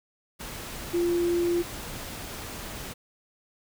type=tone in noise; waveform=sine; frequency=346.2 Hz; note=F4; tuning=15 cents flat; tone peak=-22 dBFS; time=0.93-1.63 s; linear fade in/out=20 ms; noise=pink; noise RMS=-38 dBFS; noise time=0.39-2.94 s; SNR=+13 dB; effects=none